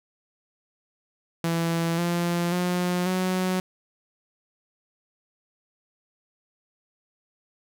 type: tone with pitch steps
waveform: sawtooth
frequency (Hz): 166.9 / 172.69 / 178.67 / 184.87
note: E3 / F3 / F3 / F#3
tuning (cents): +22 / -19 / +40 / -1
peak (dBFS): -19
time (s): 1.44-3.6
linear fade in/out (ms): 2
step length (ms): 540
effects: none